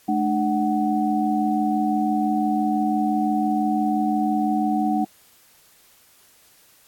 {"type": "tone cluster", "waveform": "sine", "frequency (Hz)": [214.7, 300.6, 746], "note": ["A3", "D4", "F#5"], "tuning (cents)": [-42, 40, 14], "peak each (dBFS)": -23, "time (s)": [0.08, 5.05], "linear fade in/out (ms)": 10, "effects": ["white hiss -55 dBFS RMS until 6.87 s", "AAC 64 kbps"]}